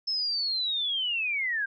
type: linear sweep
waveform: sine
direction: down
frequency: 5274 to 1568 Hz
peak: -26 dBFS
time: 0.07-1.66 s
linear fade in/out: 10 ms
effects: none